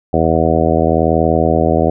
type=harmonic tone; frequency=81 Hz; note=E2; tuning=30 cents flat; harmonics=1 / 2 / 3 / 4 / 5 / 6 / 7 / 8 / 9; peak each=-19 / -19 / -19 / -19 / -19 / -19 / -19 / -19 / -19 dBFS; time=0.13-1.9 s; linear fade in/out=5 ms; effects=none